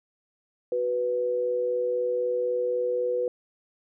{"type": "tone pair together", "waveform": "sine", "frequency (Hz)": [370, 493.9], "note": ["F#4", "B4"], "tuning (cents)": [0, 0], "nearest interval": "perfect fourth", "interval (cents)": 500, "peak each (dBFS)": [-32, -24], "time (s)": [0.72, 3.28], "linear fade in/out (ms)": 2, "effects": []}